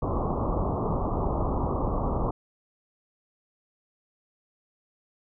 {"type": "low-pass noise", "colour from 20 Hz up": "pink", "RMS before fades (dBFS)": -27, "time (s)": [0.02, 2.31], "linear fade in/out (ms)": 5, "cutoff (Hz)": 1200, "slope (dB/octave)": 96, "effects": []}